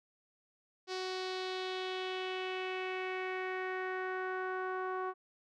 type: tone with low-pass filter sweep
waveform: sawtooth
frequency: 372.4 Hz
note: F#4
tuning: 11 cents sharp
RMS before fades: -38 dBFS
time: 0.87-5.14 s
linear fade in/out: 50 ms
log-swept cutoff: 4900 to 1200 Hz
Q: 2.9
effects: none